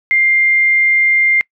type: tone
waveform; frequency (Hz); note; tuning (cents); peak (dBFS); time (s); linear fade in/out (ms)
sine; 2100; C7; +6; -9; 0.11-1.41; 0
effects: noise-tail reverb RT60 0.1 s tail -25 dB re dry